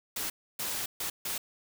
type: noise bursts at uneven times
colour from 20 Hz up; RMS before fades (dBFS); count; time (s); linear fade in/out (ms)
white; -34; 4; 0.16-0.3 / 0.59-0.86 / 1-1.1 / 1.25-1.38; 5
effects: none